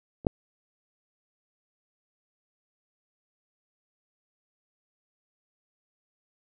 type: clicks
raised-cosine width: 2 ms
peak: -29 / -7 dBFS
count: 2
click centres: 0.248 / 0.268 s
effects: none